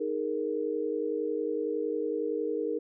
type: chord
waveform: sine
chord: D# suspended fourth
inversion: none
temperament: equal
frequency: 311.1 / 415.3 / 466.2 Hz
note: D#4 / G#4 / A#4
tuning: 0 / 0 / 0 cents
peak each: -34 / -33 / -31 dBFS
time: 0-2.79 s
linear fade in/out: 10 ms
effects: none